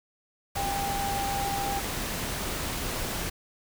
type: tone in noise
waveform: sine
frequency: 796 Hz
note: G5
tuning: 26 cents sharp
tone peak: -29 dBFS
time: 0.56-1.8 s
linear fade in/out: 10 ms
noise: pink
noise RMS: -32 dBFS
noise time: 0.55-3.3 s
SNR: 0 dB
effects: none